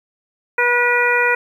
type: harmonic tone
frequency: 485 Hz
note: B4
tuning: 31 cents flat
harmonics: 1 / 2 / 3 / 4 / 5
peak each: -20 / -21 / -18 / -19 / -20 dBFS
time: 0.58-1.35 s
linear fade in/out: 5 ms
effects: 8-bit

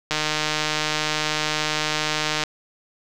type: click train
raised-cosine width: 0.2 ms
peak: -5 dBFS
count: 357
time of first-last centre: 0.11-2.437 s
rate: 153 Hz
effects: none

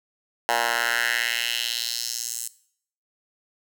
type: tone with high-pass filter sweep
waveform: 10% pulse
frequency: 118 Hz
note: A#2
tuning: 22 cents sharp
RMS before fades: -26 dBFS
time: 0.49-2.48 s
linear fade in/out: 0 ms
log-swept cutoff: 880 to 8200 Hz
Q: 2.3
effects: noise-tail reverb RT60 0.6 s tail -19 dB re dry

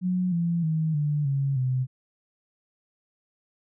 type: tone with pitch steps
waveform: sine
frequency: 182.1 / 169.91 / 158.53 / 147.91 / 138.01 / 128.76 Hz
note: F#3 / F3 / D#3 / D3 / C#3 / C3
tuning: -27 / -47 / +33 / +13 / -7 / -27 cents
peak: -22 dBFS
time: 0.01-1.87 s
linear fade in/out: 50 ms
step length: 310 ms
effects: none

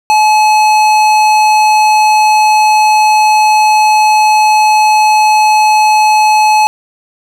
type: tone with tanh clipping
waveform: sine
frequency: 856 Hz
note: A5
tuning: 48 cents flat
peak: -7 dBFS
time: 0.1-6.67 s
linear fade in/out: 0 ms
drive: 18 dB
effects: none

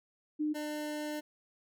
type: tone pair in turn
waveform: sine / 25% pulse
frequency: 302.7 / 300.4 Hz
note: D#4 / D4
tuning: -48 / +39 cents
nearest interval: unison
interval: 13 cents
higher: first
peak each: -29 / -32 dBFS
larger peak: first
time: 0.39-0.54 / 0.54-1.21 s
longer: second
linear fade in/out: 20 ms
effects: none

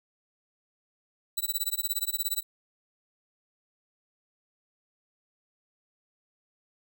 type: tone with tremolo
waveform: 5% pulse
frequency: 3951 Hz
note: B7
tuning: in tune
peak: -17 dBFS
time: 1.37-2.43 s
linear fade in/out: 10 ms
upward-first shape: sine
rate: 17 Hz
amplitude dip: 100%
effects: none

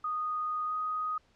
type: tone with pitch glide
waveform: sine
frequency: 1238 to 1248.8 Hz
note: D#6 to D#6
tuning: -9 to +6 cents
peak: -30 dBFS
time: 0.04-1.18 s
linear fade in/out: 5 ms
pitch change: +15 cents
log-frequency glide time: 0.66-0.73 s
effects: pink hiss -67 dBFS RMS until 1.35 s + low-pass 5000 Hz 12 dB/octave

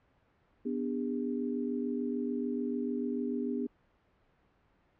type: chord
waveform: sine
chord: G# diminished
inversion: first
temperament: equal with one note detuned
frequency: 246.9 / 293.7 / 404.6 Hz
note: B3 / D4 / G#4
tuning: 0 / 0 / -45 cents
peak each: -33 / -37 / -37 dBFS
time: 0.65-3.67 s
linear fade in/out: 10 ms
effects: pink hiss -69 dBFS RMS until 4.99 s + low-pass 2000 Hz 12 dB/octave

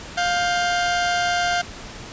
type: tone pair together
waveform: sawtooth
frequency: 703.9 / 1568 Hz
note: F5 / G6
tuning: +13 / 0 cents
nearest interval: octave + major second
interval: 1387 cents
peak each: -16 / -22 dBFS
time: 0.17-1.62 s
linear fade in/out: 10 ms
effects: pink hiss -37 dBFS RMS until 2.12 s + resampled to 16000 Hz

